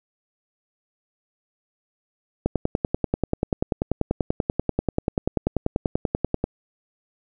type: click train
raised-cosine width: 2 ms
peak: -7 dBFS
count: 42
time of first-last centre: 2.46-6.441 s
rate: 10.3 Hz
effects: none